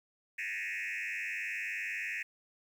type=tone with frequency modulation; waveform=sine; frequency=2189 Hz; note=C#7; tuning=22 cents flat; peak=-32 dBFS; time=0.38-2.23 s; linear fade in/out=10 ms; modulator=99.4 Hz; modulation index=4.5; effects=tanh soft clip ceiling -34 dBFS + 10-bit